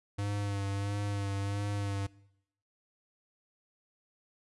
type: tone with vibrato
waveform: square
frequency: 100.6 Hz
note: G2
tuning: 45 cents sharp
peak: -32 dBFS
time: 0.18-2.07 s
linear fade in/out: 10 ms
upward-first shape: sine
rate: 1.5 Hz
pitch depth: 28 cents each way
effects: noise-tail reverb RT60 0.8 s tail -22 dB re dry + resampled to 24000 Hz